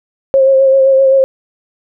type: tone with vibrato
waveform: sine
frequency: 536 Hz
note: C5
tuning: 42 cents sharp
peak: -5 dBFS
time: 0.34-1.24 s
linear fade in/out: 0 ms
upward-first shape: sine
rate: 7.7 Hz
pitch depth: 25 cents each way
effects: none